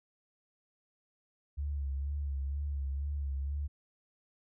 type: tone with vibrato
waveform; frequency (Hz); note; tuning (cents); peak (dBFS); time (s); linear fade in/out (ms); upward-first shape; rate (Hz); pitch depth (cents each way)
sine; 70.3; C#2; +25; -32; 1.57-3.68; 20; sine; 2.1; 54
effects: none